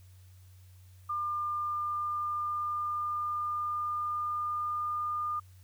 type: tone with pitch glide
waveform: sine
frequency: 1200 to 1211.1 Hz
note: D6 to D#6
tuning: +37 to -47 cents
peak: -30 dBFS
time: 1.09-5.4 s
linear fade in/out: 10 ms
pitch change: +16 cents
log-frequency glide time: 1.59-5.13 s
effects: added 92 Hz sine -52 dBFS peak until 5.63 s + white hiss -66 dBFS RMS until 5.63 s